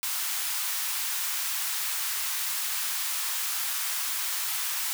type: high-pass noise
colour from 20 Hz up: white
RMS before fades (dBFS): -30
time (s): 0.03-4.93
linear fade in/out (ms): 0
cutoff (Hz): 900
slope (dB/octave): 24
effects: none